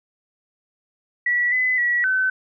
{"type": "tone with pitch steps", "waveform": "sine", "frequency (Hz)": [1943, 2014, 1931, 1522], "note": ["B6", "B6", "B6", "F#6"], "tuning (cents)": [-29, 33, -39, 48], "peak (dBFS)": -17, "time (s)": [1.26, 2.3], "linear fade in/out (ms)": 5, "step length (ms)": 260, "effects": []}